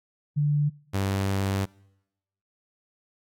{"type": "tone pair in turn", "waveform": ["sine", "sawtooth"], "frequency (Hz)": [146.83, 97.55], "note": ["D3", "G2"], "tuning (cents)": [0, -8], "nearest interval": "perfect fifth", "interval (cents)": 708, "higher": "first", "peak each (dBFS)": -20, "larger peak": "neither", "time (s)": [[0.36, 0.7], [0.93, 1.66]], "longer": "second", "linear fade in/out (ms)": 20, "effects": ["noise-tail reverb RT60 0.9 s tail -25 dB re dry", "AAC 64 kbps"]}